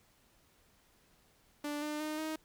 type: tone with pitch steps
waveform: sawtooth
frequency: 293.7 / 300.2 / 306.9 / 313.7 Hz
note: D4 / D4 / D#4 / D#4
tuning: 0 / +38 / -24 / +14 cents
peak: -32 dBFS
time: 1.64-2.36 s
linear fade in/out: 5 ms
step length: 180 ms
effects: pink hiss -68 dBFS RMS until 2.44 s